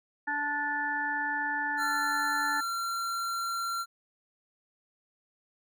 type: harmonic tone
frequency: 291.9 Hz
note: D4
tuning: 10 cents flat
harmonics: 1 / 3 / 5 / 6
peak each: -42 / -33 / -36 / -31 dBFS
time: 0.27-2.61 s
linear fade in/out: 10 ms
type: tone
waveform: square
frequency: 1369 Hz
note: F6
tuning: 35 cents flat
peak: -31 dBFS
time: 1.77-3.86 s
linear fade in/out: 50 ms
effects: none